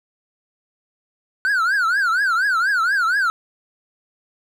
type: tone with vibrato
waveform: triangle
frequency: 1480 Hz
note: F#6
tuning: in tune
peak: -14 dBFS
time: 1.45-3.3 s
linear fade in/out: 0 ms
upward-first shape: triangle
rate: 4.2 Hz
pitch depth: 240 cents each way
effects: none